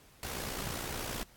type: noise with amplitude modulation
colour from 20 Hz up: pink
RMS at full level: -36 dBFS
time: 0.23-1.23 s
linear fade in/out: 0 ms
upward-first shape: sine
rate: 59.2 Hz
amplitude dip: 55%
effects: pink hiss -60 dBFS RMS until 1.36 s + AAC 64 kbps